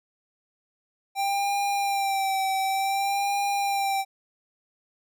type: tone with vibrato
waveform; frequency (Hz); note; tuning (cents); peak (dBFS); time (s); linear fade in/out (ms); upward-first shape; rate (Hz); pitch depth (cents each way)
square; 787; G5; +7; -24; 1.15-4.05; 50; sine; 0.55; 37
effects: none